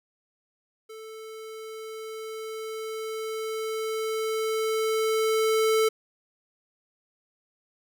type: tone with level ramp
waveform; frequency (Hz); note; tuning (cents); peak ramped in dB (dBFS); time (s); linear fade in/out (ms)
square; 440; A4; 0; -41 to -20; 0.89-5.89; 10
effects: none